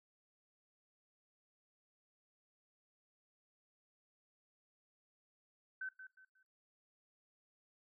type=tone with echo; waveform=sine; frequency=1528 Hz; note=G6; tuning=45 cents flat; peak=-40 dBFS; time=5.81-5.89 s; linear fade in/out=5 ms; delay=180 ms; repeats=3; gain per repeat=-10 dB; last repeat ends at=6.43 s; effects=noise-tail reverb RT60 0.2 s tail -17 dB re dry